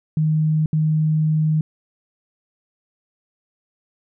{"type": "tone bursts at uneven times", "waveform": "sine", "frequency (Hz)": 155.56, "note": "D#3", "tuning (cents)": 0, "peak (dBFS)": -15, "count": 2, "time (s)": [[0.17, 0.66], [0.73, 1.61]], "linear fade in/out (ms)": 2, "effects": []}